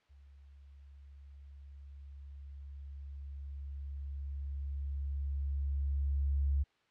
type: tone with level ramp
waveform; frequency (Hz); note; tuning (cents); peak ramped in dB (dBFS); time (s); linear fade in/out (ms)
sine; 69.8; C#2; +13; -55 to -27; 0.09-6.64; 20
effects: white hiss -72 dBFS RMS until 6.9 s + low-pass 3000 Hz 12 dB/octave